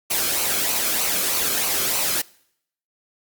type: noise with flanger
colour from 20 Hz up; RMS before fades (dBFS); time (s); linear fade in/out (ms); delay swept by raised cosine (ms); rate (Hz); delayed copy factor
white; -22; 0.1-2.22; 10; 0.57 to 1.1; 3.2; -0.5
effects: noise-tail reverb RT60 0.7 s tail -23 dB re dry + Opus 48 kbps